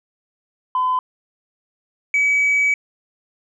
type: tone pair in turn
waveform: sine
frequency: 1015 / 2279 Hz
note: B5 / C#7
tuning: +47 / +47 cents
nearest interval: octave + major second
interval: 1400 cents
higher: second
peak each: -15 / -12 dBFS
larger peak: second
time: 0.75-0.99 / 2.14-2.74 s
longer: second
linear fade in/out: 2 ms
effects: tanh soft clip ceiling -12 dBFS